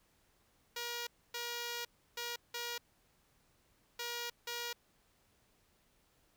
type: tone bursts at uneven times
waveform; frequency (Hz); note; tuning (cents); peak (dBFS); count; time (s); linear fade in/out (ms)
5% pulse; 476.4; A#4; +38; -27; 6; 0.76-1.07 / 1.34-1.85 / 2.17-2.36 / 2.54-2.78 / 3.99-4.3 / 4.47-4.73; 5
effects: pink hiss -72 dBFS RMS until 6.36 s